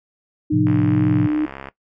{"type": "tone with vibrato", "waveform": "sine", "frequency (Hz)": 302.7, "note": "D#4", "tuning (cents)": -48, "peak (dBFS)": -16, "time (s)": [0.5, 1.46], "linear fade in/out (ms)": 10, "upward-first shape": "sine", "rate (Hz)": 2.4, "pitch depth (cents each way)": 16}
{"type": "chord", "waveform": "sine", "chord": "F major", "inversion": "first", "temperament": "just", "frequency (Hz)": [109.13, 130.96, 174.61], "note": ["A2", "C3", "F3"], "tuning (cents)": [-14, 2, 0], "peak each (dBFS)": -21, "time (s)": [0.52, 1.27], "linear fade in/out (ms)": 10}
{"type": "click train", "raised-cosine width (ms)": 0.5, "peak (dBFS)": -17, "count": 70, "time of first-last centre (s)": [0.67, 1.686], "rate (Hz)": 67.9}
{"effects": ["noise-tail reverb RT60 0.1 s tail -18 dB re dry"]}